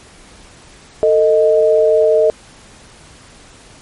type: tone pair together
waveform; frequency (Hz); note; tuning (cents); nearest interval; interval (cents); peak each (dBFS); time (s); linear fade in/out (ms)
sine; 446.4 / 622.3; A4 / D#5; +25 / 0; tritone; 575; -11; 1.03-2.3; 0
effects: pink hiss -42 dBFS RMS until 3.81 s + MP3 48 kbps